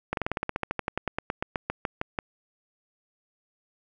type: slowing click train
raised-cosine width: 0.5 ms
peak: -12 dBFS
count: 23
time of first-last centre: 0.13-2.188 s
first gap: 42 ms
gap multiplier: 1.07
effects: none